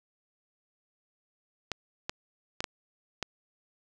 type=clicks; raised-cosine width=0.2 ms; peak=-14 dBFS; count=5; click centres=1.717 / 2.095 / 2.605 / 2.642 / 3.227 s; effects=none